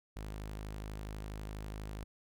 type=tone; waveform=sawtooth; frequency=52.2 Hz; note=G#1; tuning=10 cents sharp; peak=-37 dBFS; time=0.16-2.04 s; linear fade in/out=5 ms; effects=none